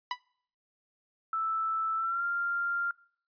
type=tone with exponential decay; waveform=sawtooth; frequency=987.8 Hz; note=B5; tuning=in tune; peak=-23 dBFS; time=0.11-0.19 s; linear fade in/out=2 ms; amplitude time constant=17 ms
type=tone with pitch glide; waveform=sine; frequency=1318.5 to 1392.9 Hz; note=E6 to F6; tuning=0 to -5 cents; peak=-28 dBFS; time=1.33-2.91 s; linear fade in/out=2 ms; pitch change=+95 cents; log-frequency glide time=1.96-2.24 s
effects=noise-tail reverb RT60 0.6 s tail -24 dB re dry + resampled to 11025 Hz